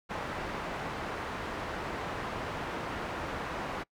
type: low-pass noise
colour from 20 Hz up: white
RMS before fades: -37 dBFS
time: 0.09-3.84 s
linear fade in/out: 20 ms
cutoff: 1300 Hz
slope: 12 dB/octave
effects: noise-tail reverb RT60 0.1 s tail -24 dB re dry